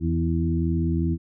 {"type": "harmonic tone with a mistuned harmonic", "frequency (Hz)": 82.41, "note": "E2", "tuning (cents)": 0, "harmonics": [1, 2, 3, 4], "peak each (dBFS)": [-24, -25, -29, -28], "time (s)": [0, 1.18], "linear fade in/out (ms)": 50, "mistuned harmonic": 3, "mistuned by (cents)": 21, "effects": []}